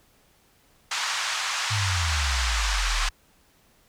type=band-pass noise; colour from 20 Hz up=pink; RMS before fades=-28 dBFS; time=0.91-3.09 s; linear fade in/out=5 ms; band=970 to 7200 Hz; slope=24 dB/octave
type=exponential sweep; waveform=sine; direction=down; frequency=109.4 to 35 Hz; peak=-24 dBFS; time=1.7-3.1 s; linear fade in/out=20 ms
effects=pink hiss -61 dBFS RMS until 3.88 s